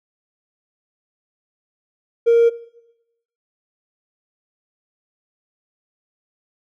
sine tone with hard clipping, 466.2 Hz, A#4, in tune, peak -10 dBFS, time 2.26-2.5 s, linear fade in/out 20 ms, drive 1 dB, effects noise-tail reverb RT60 0.9 s tail -19 dB re dry

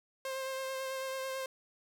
sawtooth tone with vibrato, 529 Hz, C5, 19 cents sharp, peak -32 dBFS, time 0.25-1.46 s, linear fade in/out 2 ms, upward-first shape sine, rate 9.1 Hz, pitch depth 16 cents each way, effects none

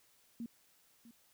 sine tone with echo, 233.1 Hz, A#3, in tune, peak -39 dBFS, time 0.4-0.46 s, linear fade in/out 2 ms, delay 650 ms, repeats 1, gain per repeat -15 dB, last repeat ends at 1.11 s, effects white hiss -69 dBFS RMS until 1.33 s

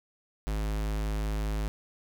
square tone, 52.6 Hz, G#1, 23 cents sharp, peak -29 dBFS, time 0.47-1.68 s, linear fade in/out 0 ms, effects none

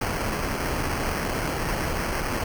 pink noise with sample-and-hold, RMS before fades -27 dBFS, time 0.01-2.44 s, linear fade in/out 5 ms, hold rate 3675 Hz, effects none

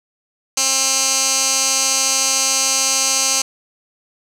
15% pulse tone with band-pass filter, 266.4 Hz, C4, 31 cents sharp, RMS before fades -17 dBFS, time 0.57-3.42 s, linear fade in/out 5 ms, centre 6500 Hz, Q 2.4, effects none

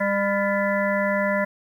harmonic tone with a mistuned harmonic, 200 Hz, G3, 35 cents sharp, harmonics 1 / 3 / 5 / 7 / 9 / 10, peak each -26 / -23 / -29 / -32 / -28 / -30 dBFS, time 0-1.45 s, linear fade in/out 10 ms, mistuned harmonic 9, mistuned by -57 cents, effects 9-bit

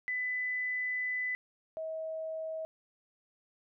sine tone pair in turn, 2000 / 639.3 Hz, B6 / D#5, +21 / +47 cents, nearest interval octave + minor sixth, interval 1974 cents, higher first, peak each -31 / -35 dBFS, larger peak first, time 0.08-1.35 / 1.77-2.65 s, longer first, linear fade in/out 0 ms, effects none

